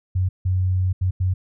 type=tone bursts at uneven times; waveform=sine; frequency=92.5 Hz; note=F#2; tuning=in tune; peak=-17 dBFS; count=4; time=0.15-0.29 / 0.45-0.93 / 1.01-1.11 / 1.2-1.34 s; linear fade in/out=10 ms; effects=none

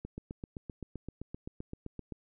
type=click train; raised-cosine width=3 ms; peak=-27 dBFS; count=17; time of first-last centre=0.05-2.123 s; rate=7.72 Hz; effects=none

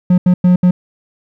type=tone bursts at uneven times; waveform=triangle; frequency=180 Hz; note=F#3; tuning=47 cents flat; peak=-4 dBFS; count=4; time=0.1-0.18 / 0.26-0.34 / 0.44-0.56 / 0.63-0.71 s; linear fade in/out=5 ms; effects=none

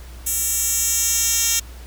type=tone with high-pass filter sweep; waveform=10% pulse; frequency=460.7 Hz; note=A#4; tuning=20 cents flat; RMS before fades=-20 dBFS; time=0.26-1.6 s; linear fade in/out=10 ms; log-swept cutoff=9000 to 5100 Hz; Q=1.6; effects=added 60 Hz sine -35 dBFS peak until 1.86 s + pink hiss -45 dBFS RMS until 1.86 s

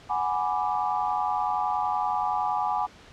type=chord; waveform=sine; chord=G# half-diminished seventh; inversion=third; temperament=equal; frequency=740 / 830.6 / 987.8 / 1174.7 Hz; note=F#5 / G#5 / B5 / D6; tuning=0 / 0 / 0 / 0 cents; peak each=-30 / -27 / -31 / -31 dBFS; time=0.09-2.87 s; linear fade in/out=20 ms; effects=pink hiss -50 dBFS RMS until 3.12 s + low-pass 5000 Hz 12 dB/octave

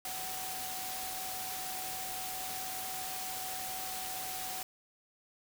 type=tone in noise; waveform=sine; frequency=750 Hz; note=F#5; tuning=23 cents sharp; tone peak=-43 dBFS; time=0.05-4.63 s; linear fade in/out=2 ms; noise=white; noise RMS=-40 dBFS; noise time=0.05-4.63 s; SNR=-6 dB; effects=none

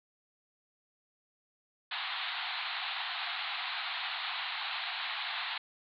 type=band-pass noise; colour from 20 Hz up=white; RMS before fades=-37 dBFS; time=1.91-5.58 s; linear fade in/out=5 ms; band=700 to 4200 Hz; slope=96 dB/octave; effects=none

